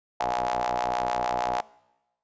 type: ring-modulated tone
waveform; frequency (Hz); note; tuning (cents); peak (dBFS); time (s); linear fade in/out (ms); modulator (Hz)
sawtooth; 61.74; B1; 0; -18; 0.2-1.61; 5; 775
effects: noise-tail reverb RT60 1.0 s tail -23 dB re dry + resampled to 16000 Hz